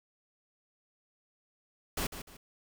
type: noise with echo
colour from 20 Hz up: pink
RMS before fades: -33 dBFS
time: 1.97-2.07 s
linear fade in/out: 5 ms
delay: 150 ms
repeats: 2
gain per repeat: -10 dB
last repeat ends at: 2.37 s
effects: none